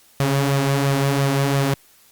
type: tone with flanger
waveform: sawtooth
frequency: 138.59 Hz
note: C#3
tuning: in tune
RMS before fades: -19 dBFS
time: 0.2-1.74 s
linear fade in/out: 2 ms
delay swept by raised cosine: 1.6 to 5.5 ms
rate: 2.9 Hz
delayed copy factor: +0.5
effects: white hiss -53 dBFS RMS until 2.11 s + Opus 48 kbps